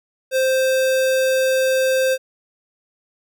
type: tone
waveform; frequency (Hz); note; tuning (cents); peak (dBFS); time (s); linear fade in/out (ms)
square; 523.3; C5; 0; -16; 0.31-2.18; 50
effects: none